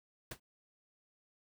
pink noise with exponential decay, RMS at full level -38 dBFS, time 0.31-0.4 s, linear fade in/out 5 ms, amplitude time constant 18 ms, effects none

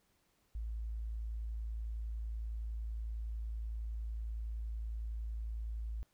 sine tone, 55.4 Hz, A1, 13 cents sharp, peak -37 dBFS, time 0.55-6.03 s, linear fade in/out 0 ms, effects pink hiss -75 dBFS RMS until 6.13 s

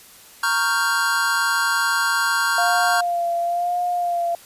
square chord, G half-diminished seventh, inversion first, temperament equal, 932.3 / 1108.7 / 1396.9 / 1568 Hz, Bb5 / Db6 / F6 / G6, 0 / 0 / 0 / 0 cents, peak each -27 / -26 / -23 / -23 dBFS, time 0.43-3.01 s, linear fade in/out 5 ms
sine tone with vibrato, 698.5 Hz, F5, in tune, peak -19 dBFS, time 2.58-4.35 s, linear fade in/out 2 ms, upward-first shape sine, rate 1 Hz, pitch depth 31 cents each way
effects white hiss -46 dBFS RMS until 4.45 s + resampled to 32000 Hz

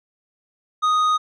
sine tone with tanh clipping, 1244.5 Hz, D#6, in tune, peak -17 dBFS, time 0.82-1.18 s, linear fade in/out 20 ms, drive 8 dB, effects none

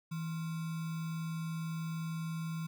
sine tone with sample-and-hold, 163.1 Hz, E3, 18 cents flat, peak -35 dBFS, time 0.11-2.67 s, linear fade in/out 10 ms, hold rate 1225 Hz, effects none

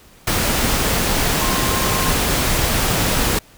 sine tone in noise, 1060 Hz, C6, 22 cents sharp, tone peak -26 dBFS, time 1.41-2.12 s, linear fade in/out 5 ms, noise pink, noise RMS -18 dBFS, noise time 0.27-3.39 s, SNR -11 dB, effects pink hiss -48 dBFS RMS until 3.57 s

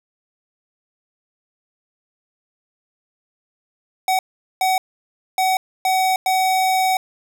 square tone bursts at uneven times, 753 Hz, F#5, 30 cents sharp, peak -16 dBFS, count 5, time 4.08-4.19 / 4.61-4.78 / 5.38-5.57 / 5.85-6.16 / 6.26-6.97 s, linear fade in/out 2 ms, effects none

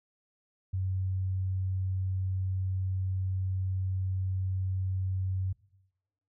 sine tone, 94.1 Hz, F#2, 30 cents sharp, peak -28 dBFS, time 0.73-5.53 s, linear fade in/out 10 ms, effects noise-tail reverb RT60 0.9 s tail -21 dB re dry

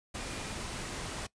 sine tone in noise, 2421 Hz, D#7, 48 cents flat, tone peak -50 dBFS, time 0.19-0.53 s, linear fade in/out 10 ms, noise pink, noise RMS -39 dBFS, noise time 0.14-1.27 s, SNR -14 dB, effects noise-tail reverb RT60 0.1 s tail -20 dB re dry + resampled to 22050 Hz

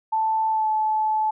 sine tone with pitch glide, 881 to 865.9 Hz, A5 to A5, +2 to -28 cents, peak -19 dBFS, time 0.12-1.31 s, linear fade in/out 10 ms, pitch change -30 cents, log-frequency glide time 0.49-0.68 s, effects none

